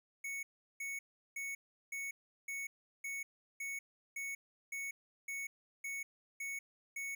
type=tone bursts; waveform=square; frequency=2217 Hz; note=C#7; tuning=in tune; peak=-40 dBFS; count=13; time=0.24-7.15 s; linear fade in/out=5 ms; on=190 ms; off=370 ms; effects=none